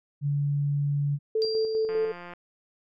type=tone; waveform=sine; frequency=143.5 Hz; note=D3; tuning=40 cents flat; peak=-23 dBFS; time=0.21-1.19 s; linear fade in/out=50 ms
type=tone with tremolo; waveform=sine; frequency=440 Hz; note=A4; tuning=in tune; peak=-22 dBFS; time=1.35-2.12 s; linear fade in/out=5 ms; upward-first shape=square; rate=5 Hz; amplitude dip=40%
type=tone with exponential decay; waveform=sine; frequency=4740 Hz; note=D8; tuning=15 cents sharp; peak=-28 dBFS; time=1.42-2.3 s; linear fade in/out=0 ms; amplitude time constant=190 ms
type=click train; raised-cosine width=0.5 ms; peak=-27 dBFS; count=79; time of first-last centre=1.89-2.336 s; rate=175 Hz
effects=none

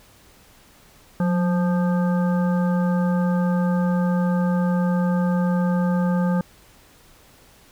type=harmonic tone with a mistuned harmonic; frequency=174.61 Hz; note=F3; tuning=in tune; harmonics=1 / 3 / 5 / 7 / 9; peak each=-18 / -28 / -32 / -35 / -37 dBFS; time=1.2-6.41 s; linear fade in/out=2 ms; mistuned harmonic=1; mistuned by=+54 cents; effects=pink hiss -52 dBFS RMS until 7.71 s

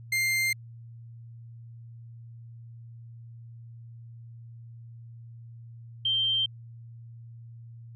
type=tone pair in turn; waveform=40% pulse / sine; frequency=2099 / 3145 Hz; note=C7 / G7; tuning=+5 / +5 cents; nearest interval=perfect fifth; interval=700 cents; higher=second; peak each=-23 dBFS; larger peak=neither; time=0.12-0.53 / 6.05-6.46 s; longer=neither; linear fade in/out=5 ms; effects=added 116 Hz sine -43 dBFS peak until 7.95 s + resampled to 32000 Hz

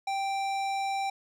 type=tone with hard clipping; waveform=sine; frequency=784 Hz; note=G5; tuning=in tune; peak=-30 dBFS; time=0.07-1.1 s; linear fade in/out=5 ms; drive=15 dB; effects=none

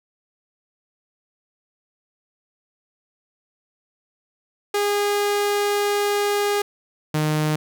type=tone pair in turn; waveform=sawtooth; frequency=409.4 / 153.35 Hz; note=G#4 / D#3; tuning=-25 / -25 cents; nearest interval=octave + perfect fourth; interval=1700 cents; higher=first; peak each=-15 dBFS; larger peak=neither; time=4.74-6.62 / 7.14-7.56 s; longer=first; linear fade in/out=5 ms; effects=none

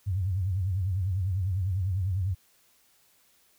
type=tone with vibrato; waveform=sine; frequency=94 Hz; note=F#2; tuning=28 cents sharp; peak=-25 dBFS; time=0.06-2.35 s; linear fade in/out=20 ms; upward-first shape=sine; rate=10 Hz; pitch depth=140 cents each way; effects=white hiss -64 dBFS RMS until 3.58 s

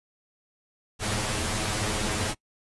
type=noise with comb filter; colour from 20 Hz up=pink; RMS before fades=-28 dBFS; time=0.99-2.35 s; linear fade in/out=50 ms; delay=9.4 ms; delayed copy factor=+0.75; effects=noise-tail reverb RT60 0.1 s tail -23 dB re dry + resampled to 24000 Hz

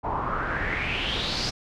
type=noise with low-pass filter sweep; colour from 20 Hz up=pink; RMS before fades=-28 dBFS; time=0.03-1.51 s; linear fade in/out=20 ms; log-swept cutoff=870 to 5300 Hz; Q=5.1; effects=none

